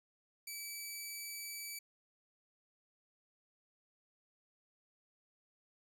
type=tone; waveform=10% pulse; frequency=2302 Hz; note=D7; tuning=35 cents flat; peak=-34 dBFS; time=0.47-1.79 s; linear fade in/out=5 ms; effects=none